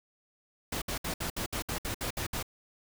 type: noise bursts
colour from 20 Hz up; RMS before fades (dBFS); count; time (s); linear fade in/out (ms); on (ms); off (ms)
pink; -34; 11; 0.72-2.428; 5; 98; 63
effects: none